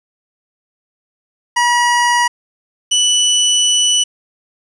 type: tone pair in turn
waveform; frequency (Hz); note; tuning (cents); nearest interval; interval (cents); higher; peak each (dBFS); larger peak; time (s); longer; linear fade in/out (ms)
25% pulse; 963 / 2969; B5 / F#7; -44 / +5; octave + perfect fifth; 1949; second; -7; neither; 1.56-2.28 / 2.91-4.04; second; 10
effects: resampled to 22050 Hz + 7-bit